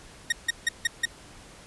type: tone bursts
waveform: sawtooth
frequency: 1864.7 Hz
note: A#6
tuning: in tune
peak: -17 dBFS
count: 5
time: 0.3-1.055 s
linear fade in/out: 5 ms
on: 23 ms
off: 160 ms
effects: pink hiss -49 dBFS RMS until 1.66 s + resampled to 24000 Hz